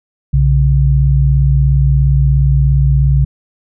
sine tone pair together, 61.56 / 138.59 Hz, B1 / C#3, -5 / 0 cents, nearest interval octave + major second, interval 1405 cents, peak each -10 dBFS, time 0.33-3.25 s, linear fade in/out 10 ms, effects none

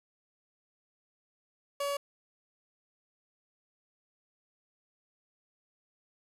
30% pulse tone, 566 Hz, C#5, 36 cents sharp, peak -28 dBFS, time 1.8-1.97 s, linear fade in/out 5 ms, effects resampled to 32000 Hz + 9-bit

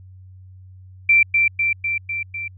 sine tone with echo, 2349 Hz, D7, in tune, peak -10 dBFS, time 1.09-1.23 s, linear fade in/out 5 ms, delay 250 ms, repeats 5, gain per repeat -3 dB, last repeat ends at 2.48 s, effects added 93 Hz sine -40 dBFS peak until 2.57 s

